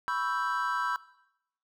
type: chord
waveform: triangle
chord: C# half-diminished seventh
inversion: third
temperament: equal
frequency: 987.8 / 1108.7 / 1318.5 / 1568 Hz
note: B5 / C#6 / E6 / G6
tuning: 0 / 0 / 0 / 0 cents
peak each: -31 / -34 / -31 / -32 dBFS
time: 0.08-0.96 s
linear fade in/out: 0 ms
effects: noise-tail reverb RT60 0.8 s tail -19 dB re dry